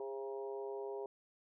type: harmonic tone with a mistuned harmonic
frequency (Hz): 135.3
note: C#3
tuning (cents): -42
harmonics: 3 / 4 / 5 / 6 / 7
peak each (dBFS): -41 / -49 / -51 / -55 / -52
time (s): 0-1.06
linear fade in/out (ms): 2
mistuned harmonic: 4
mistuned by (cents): -19
effects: none